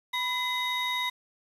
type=tone cluster; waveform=triangle; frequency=991 / 2039 / 3763 Hz; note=B5 / C7 / A#7; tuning=+6 / -45 / +16 cents; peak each=-30 dBFS; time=0.13-1.1 s; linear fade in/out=10 ms; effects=resampled to 32000 Hz + 8-bit